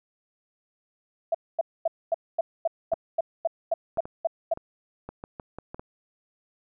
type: tone bursts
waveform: sine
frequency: 662 Hz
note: E5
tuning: 7 cents sharp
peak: -20 dBFS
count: 13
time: 1.32-4.538 s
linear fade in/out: 5 ms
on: 26 ms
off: 240 ms
type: clicks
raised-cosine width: 1 ms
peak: -23 dBFS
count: 10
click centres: 2.935 / 3.973 / 4.055 / 4.574 / 5.09 / 5.239 / 5.398 / 5.586 / 5.745 / 5.795 s
effects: none